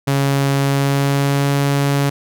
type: tone with pitch glide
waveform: sawtooth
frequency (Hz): 138.59 to 140.77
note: C#3 to C#3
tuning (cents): 0 to +27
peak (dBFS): -10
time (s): 0.07-2.1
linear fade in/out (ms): 10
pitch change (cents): +27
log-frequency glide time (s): 0.6-1.55
effects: none